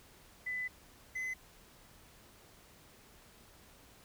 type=tone pair in turn; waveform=sine / triangle; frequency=2002 / 2030 Hz; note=B6 / B6; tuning=+23 / +47 cents; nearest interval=unison; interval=24 cents; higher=second; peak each=-35 / -34 dBFS; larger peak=second; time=0.46-0.68 / 1.15-1.34 s; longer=first; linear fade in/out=10 ms; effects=pink hiss -60 dBFS RMS until 4.04 s